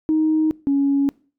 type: tone pair in turn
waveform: sine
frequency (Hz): 313 / 278.9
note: D#4 / C#4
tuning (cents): +10 / +11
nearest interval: major second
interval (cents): 199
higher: first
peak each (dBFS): -14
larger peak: neither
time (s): 0.09-0.51 / 0.67-1.09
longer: neither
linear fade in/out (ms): 0
effects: noise-tail reverb RT60 0.4 s tail -23 dB re dry + tanh soft clip ceiling -10 dBFS